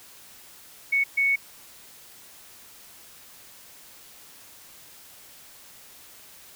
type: tone bursts at uneven times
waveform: sine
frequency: 2217 Hz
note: C#7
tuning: in tune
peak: -19 dBFS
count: 2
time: 0.92-1.04 / 1.17-1.36 s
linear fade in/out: 10 ms
effects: white hiss -49 dBFS RMS until 6.55 s